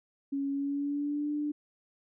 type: tone with pitch glide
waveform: sine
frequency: 277.7 to 295.9 Hz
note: C#4 to D4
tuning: +3 to +13 cents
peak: -29 dBFS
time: 0.32-1.52 s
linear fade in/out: 10 ms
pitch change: +110 cents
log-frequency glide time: 0.51-1.31 s
effects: none

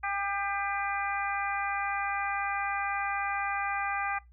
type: harmonic tone with a mistuned harmonic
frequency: 400.3 Hz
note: G4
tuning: 36 cents sharp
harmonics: 2 / 3 / 4 / 5 / 6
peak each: -33 / -35 / -36 / -37 / -38 dBFS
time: 0.03-4.19 s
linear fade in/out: 10 ms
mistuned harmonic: 4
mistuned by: -22 cents
effects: noise-tail reverb RT60 0.2 s tail -22 dB re dry + added 60 Hz sine -53 dBFS peak until 4.32 s

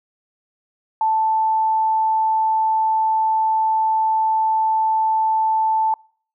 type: tone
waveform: sine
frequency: 880 Hz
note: A5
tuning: in tune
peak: -15 dBFS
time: 1.01-5.94 s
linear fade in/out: 2 ms
effects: noise-tail reverb RT60 0.5 s tail -26 dB re dry

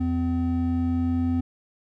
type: tone pair together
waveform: triangle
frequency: 85.2 / 255.3 Hz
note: F2 / C4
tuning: -42 / -42 cents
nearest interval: octave + perfect fifth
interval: 1900 cents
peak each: -24 / -21 dBFS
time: 0-1.41 s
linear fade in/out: 10 ms
effects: none

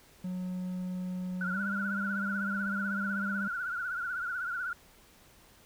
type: tone with pitch glide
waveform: triangle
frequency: 182.6 to 199.13 Hz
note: F#3 to G3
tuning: -23 to +27 cents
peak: -31 dBFS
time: 0.24-3.48 s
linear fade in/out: 5 ms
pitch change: +150 cents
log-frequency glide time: 1.52-1.59 s
type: tone with vibrato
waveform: sine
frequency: 1444 Hz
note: F#6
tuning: 43 cents flat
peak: -32 dBFS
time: 1.41-4.73 s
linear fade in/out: 2 ms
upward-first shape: triangle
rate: 16 Hz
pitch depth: 110 cents each way
effects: pink hiss -59 dBFS RMS until 5.65 s

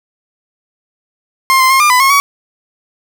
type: tone with pitch steps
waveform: 30% pulse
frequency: 1060 / 1041 / 1068 / 1200 / 1001 / 1083 / 1129 Hz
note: C6 / C6 / C6 / D6 / B5 / C#6 / C#6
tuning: +22 / -9 / +35 / +37 / +23 / -41 / +31 cents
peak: -4 dBFS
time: 1.5-2.2 s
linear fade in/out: 0 ms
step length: 100 ms
effects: none

